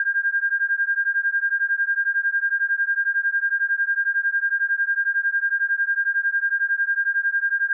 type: beating tone pair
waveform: sine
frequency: 1600 / 1611 Hz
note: G6 / G6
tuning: +35 / +47 cents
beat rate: 11 Hz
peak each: -22 dBFS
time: 0-7.73 s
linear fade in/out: 2 ms
effects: none